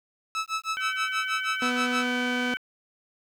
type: tone with tremolo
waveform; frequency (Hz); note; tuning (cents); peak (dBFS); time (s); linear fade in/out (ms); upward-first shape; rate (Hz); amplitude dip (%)
sawtooth; 1304; E6; -19; -21; 0.35-2.07; 0; sine; 6.3; 100
type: harmonic tone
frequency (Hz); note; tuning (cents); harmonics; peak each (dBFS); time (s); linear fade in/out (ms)
761; F#5; +48; 2 / 3 / 4; -30 / -34 / -36; 0.77-2.57; 0
type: tone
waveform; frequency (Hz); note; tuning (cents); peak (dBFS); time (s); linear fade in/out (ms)
sawtooth; 246.9; B3; 0; -23; 1.62-2.54; 2
effects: low-pass 7000 Hz 12 dB/octave + 9-bit